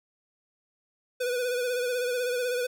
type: tone with vibrato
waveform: square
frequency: 493.9 Hz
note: B4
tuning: in tune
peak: -27 dBFS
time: 1.2-2.67 s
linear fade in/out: 10 ms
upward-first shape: sine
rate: 16 Hz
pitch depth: 45 cents each way
effects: none